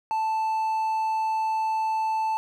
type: tone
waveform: triangle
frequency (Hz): 880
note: A5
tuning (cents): 0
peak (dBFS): -21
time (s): 0.11-2.37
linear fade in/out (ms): 0
effects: none